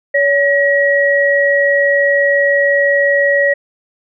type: tone pair together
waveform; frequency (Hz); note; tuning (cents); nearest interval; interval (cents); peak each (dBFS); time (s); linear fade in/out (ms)
sine; 566 / 1907.1; C#5 / A#6; +36 / +39; octave + major sixth; 2103; -12; 0.14-3.54; 10
effects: none